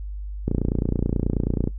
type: click train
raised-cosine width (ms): 3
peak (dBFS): -9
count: 36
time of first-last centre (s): 0.48-1.675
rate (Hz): 29.3
effects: noise-tail reverb RT60 0.1 s tail -19 dB re dry + added 50 Hz sine -29 dBFS peak until 1.78 s